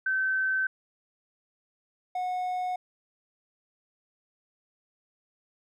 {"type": "tone pair in turn", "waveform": ["sine", "triangle"], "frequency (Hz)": [1538, 730.5], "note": ["G6", "F#5"], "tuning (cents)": [-33, -22], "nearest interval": "octave + minor second", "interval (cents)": 1289, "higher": "first", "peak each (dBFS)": [-24, -26], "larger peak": "first", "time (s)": [[0.06, 0.67], [2.15, 2.76]], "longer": "neither", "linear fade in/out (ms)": 5, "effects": []}